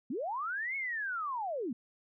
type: linear two-way sweep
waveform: sine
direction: up then down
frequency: 207.7 to 2217 to 207.7 Hz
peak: -33 dBFS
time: 0.1-1.73 s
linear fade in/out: 5 ms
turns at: 0.76 s
effects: none